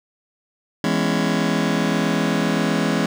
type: chord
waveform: sawtooth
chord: C# minor seventh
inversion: first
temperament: just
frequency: 166.31 / 207.9 / 249.5 / 277.2 Hz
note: E3 / G#3 / B3 / C#4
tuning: +16 / +2 / +18 / 0 cents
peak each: -19 / -18 / -21 / -20 dBFS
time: 0.84-3.06 s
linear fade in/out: 2 ms
effects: low-pass 7000 Hz 12 dB/octave + 8-bit